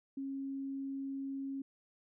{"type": "tone", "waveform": "sine", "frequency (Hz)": 272.4, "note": "C#4", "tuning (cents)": -30, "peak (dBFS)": -37, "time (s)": [0.17, 1.62], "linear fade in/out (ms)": 5, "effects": []}